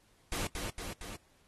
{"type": "noise with echo", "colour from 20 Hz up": "pink", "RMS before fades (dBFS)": -36, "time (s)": [0.32, 0.47], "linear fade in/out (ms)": 2, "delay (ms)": 230, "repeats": 3, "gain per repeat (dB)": -3, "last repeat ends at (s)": 1.16, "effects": ["pink hiss -68 dBFS RMS until 1.47 s", "AAC 32 kbps"]}